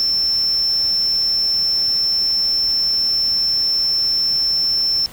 sine tone, 5360 Hz, E8, 28 cents sharp, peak -13 dBFS, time 0-5.06 s, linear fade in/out 0 ms, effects tanh soft clip ceiling -13 dBFS + pink hiss -39 dBFS RMS until 5.12 s

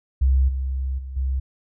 sine tone with level steps, 66 Hz, C2, 16 cents sharp, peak -14 / -22 / -30 / -20 dBFS, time 0.21-1.4 s, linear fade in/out 10 ms, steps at 0.48 / 0.98 / 1.16 s, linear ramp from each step 10 ms, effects none

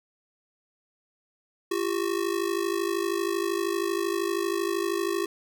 square ring-modulated tone, 369.1 Hz, F#4, 4 cents flat, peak -23 dBFS, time 1.71-5.26 s, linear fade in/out 5 ms, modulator 26.4 Hz, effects none

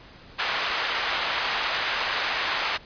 pink band-pass noise, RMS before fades -27 dBFS, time 0.38-2.78 s, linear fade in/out 20 ms, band 1000 to 4000 Hz, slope 12 dB/octave, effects pink hiss -48 dBFS RMS until 2.85 s + resampled to 11025 Hz

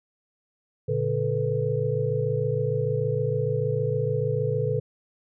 sine tone cluster, 116.3 / 142.9 / 437.3 / 492.1 Hz, A#2 / D3 / A4 / B4, -4 / -47 / -11 / -6 cents, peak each -28 dBFS, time 0.88-4.8 s, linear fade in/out 10 ms, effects none

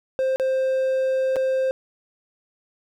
triangle tone with dropouts, 525 Hz, C5, 6 cents sharp, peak -17 dBFS, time 0.19-1.71 s, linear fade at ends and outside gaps 0 ms, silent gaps 0.36-0.398 / 1.359-1.365 s, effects none

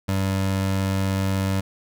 25% pulse tone, 96.4 Hz, G2, 28 cents flat, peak -17 dBFS, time 0.08-1.61 s, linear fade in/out 10 ms, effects none

